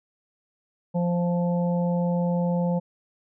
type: harmonic tone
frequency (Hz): 174.61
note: F3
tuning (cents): 0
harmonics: 1 / 3 / 4 / 5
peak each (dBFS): -22 / -28 / -39 / -35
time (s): 0.94-2.8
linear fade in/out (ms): 20
effects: none